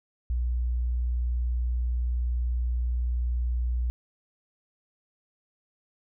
sine tone, 60.5 Hz, B1, 35 cents flat, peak -24 dBFS, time 0.3-3.9 s, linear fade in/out 0 ms, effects none

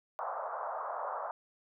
pink band-pass noise, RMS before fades -38 dBFS, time 0.19-1.31 s, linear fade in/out 0 ms, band 570 to 1300 Hz, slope 48 dB/octave, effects none

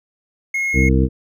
triangle tone, 2160 Hz, C#7, 45 cents flat, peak -16 dBFS, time 0.54-0.89 s, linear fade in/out 5 ms
harmonic tone, 65.4 Hz, C2, in tune, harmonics 1 / 2 / 3 / 4 / 5 / 7, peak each -15 / -18 / -20 / -21 / -22 / -23 dBFS, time 0.73-1.09 s, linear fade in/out 50 ms
effects none

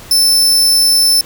sawtooth tone, 5290 Hz, E8, 5 cents sharp, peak -5 dBFS, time 0.11-1.21 s, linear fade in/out 2 ms, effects pink hiss -35 dBFS RMS until 1.25 s

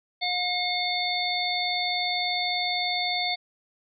harmonic tone with a mistuned harmonic, 718 Hz, F5, 48 cents sharp, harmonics 1 / 3 / 5 / 6, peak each -30 / -30 / -30 / -30 dBFS, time 0.21-3.36 s, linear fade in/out 20 ms, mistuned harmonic 6, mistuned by +47 cents, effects none

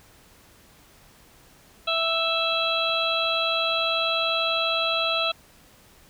harmonic tone, 659.3 Hz, E5, in tune, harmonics 1 / 2 / 4 / 5 / 6, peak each -28 / -28 / -28 / -28 / -28 dBFS, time 1.87-5.32 s, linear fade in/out 10 ms, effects pink hiss -54 dBFS RMS until 6.09 s

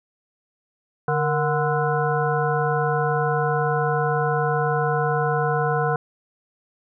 harmonic tone with a mistuned harmonic, 147 Hz, D3, 2 cents sharp, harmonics 1 / 3 / 5 / 7 / 9 / 10, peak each -24 / -24 / -25 / -28 / -31 / -29 dBFS, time 1.08-5.96 s, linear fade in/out 2 ms, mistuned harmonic 3, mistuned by +98 cents, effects none

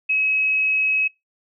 sine tone, 2559 Hz, D#7, 48 cents sharp, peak -17 dBFS, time 0.09-1.08 s, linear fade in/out 10 ms, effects noise-tail reverb RT60 0.2 s tail -24 dB re dry

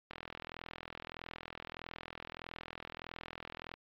click train, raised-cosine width 0.3 ms, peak -26 dBFS, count 152, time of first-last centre 0.11-3.74 s, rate 41.6 Hz, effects low-pass 4000 Hz 12 dB/octave + AAC 64 kbps

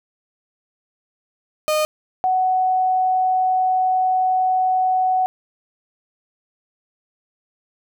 35% pulse / sine tone pair in turn, 614 / 744.8 Hz, D#5 / F#5, -23 / +11 cents, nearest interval minor third, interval 334 cents, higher second, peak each -15 dBFS, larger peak neither, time 1.68-1.85 / 2.24-5.26 s, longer second, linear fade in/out 0 ms, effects none

